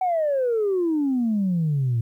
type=exponential sweep; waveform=sine; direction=down; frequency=760 to 112.1 Hz; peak=-18 dBFS; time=0.01-2.01 s; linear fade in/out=5 ms; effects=tanh soft clip ceiling -16 dBFS + 10-bit